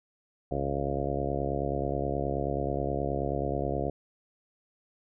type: harmonic tone with a mistuned harmonic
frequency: 69.4 Hz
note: C#2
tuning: 3 cents sharp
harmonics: 1 / 2 / 3 / 4 / 5 / 6 / 7 / 8 / 9 / 10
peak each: -36 / -35 / -41 / -37 / -37 / -36 / -38 / -36 / -39 / -36 dBFS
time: 0.51-3.9 s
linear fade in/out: 5 ms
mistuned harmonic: 1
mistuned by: -91 cents
effects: none